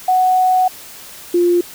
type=tone pair in turn; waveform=sine; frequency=741 / 349.7 Hz; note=F#5 / F4; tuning=+2 / +2 cents; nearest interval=octave + minor second; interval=1300 cents; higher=first; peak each=-10 dBFS; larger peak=neither; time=0.08-0.68 / 1.34-1.61 s; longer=first; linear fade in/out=5 ms; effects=white hiss -36 dBFS RMS until 1.74 s